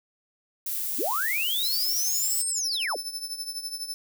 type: noise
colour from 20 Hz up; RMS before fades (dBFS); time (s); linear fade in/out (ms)
violet; -30; 0.66-2.42; 5
type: linear two-way sweep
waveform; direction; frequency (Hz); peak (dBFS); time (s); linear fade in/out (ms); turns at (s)
sine; up then down; 210 to 8590 to 210; -26; 0.98-2.97; 20; 2.48
type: tone with tremolo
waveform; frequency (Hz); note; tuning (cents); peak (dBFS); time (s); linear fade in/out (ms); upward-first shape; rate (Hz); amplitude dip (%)
sawtooth; 5274; E8; 0; -26; 1.64-3.94; 0; triangle; 12; 80
effects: none